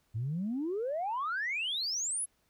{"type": "exponential sweep", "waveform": "sine", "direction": "up", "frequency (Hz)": [103.83, 11110], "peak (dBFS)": -30, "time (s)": [0.14, 2.26], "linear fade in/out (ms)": 20, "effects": ["tanh soft clip ceiling -27 dBFS", "pink hiss -73 dBFS RMS until 2.49 s"]}